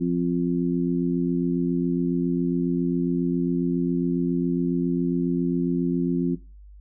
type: harmonic tone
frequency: 87.31 Hz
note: F2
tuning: in tune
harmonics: 2 / 3 / 4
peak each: -24 / -24 / -28 dBFS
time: 0-6.36 s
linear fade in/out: 20 ms
effects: noise-tail reverb RT60 0.3 s tail -18 dB re dry + added 50 Hz sine -43 dBFS peak until 6.8 s